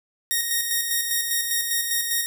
5% pulse tone with tremolo, 1864.7 Hz, A#6, in tune, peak -10 dBFS, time 0.31-2.26 s, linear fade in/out 0 ms, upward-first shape square, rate 5 Hz, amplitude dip 40%, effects none

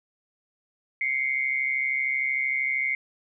sine tone pair together, 2093 / 2226 Hz, C7 / C#7, 0 / +7 cents, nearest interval minor second, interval 107 cents, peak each -25 / -28 dBFS, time 1.01-2.95 s, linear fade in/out 2 ms, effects none

